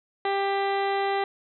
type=harmonic tone with a mistuned harmonic; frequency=395.2 Hz; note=G4; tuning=14 cents sharp; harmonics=1 / 2 / 3 / 4 / 5 / 6 / 7 / 8 / 9 / 10; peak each=-27 / -26 / -35 / -39 / -34 / -43 / -44 / -43 / -46 / -43 dBFS; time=0.25-1.24 s; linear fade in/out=2 ms; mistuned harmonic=7; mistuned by=-21 cents; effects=none